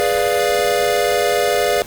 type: chord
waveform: square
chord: G# diminished seventh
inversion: none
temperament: equal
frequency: 415.3 / 493.9 / 587.3 / 698.5 Hz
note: G#4 / B4 / D5 / F5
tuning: 0 / 0 / 0 / 0 cents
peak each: -21 dBFS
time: 0-1.82 s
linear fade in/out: 0 ms
effects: pink hiss -36 dBFS RMS until 1.86 s + Opus 32 kbps